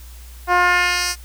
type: tone with band-pass filter sweep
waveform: 10% pulse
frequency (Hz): 355.6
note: F4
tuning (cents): +31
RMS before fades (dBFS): -17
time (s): 0.47-1.16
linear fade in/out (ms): 50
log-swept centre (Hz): 760 to 7400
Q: 1.1
effects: added 60 Hz sine -36 dBFS peak until 1.24 s + white hiss -46 dBFS RMS until 1.24 s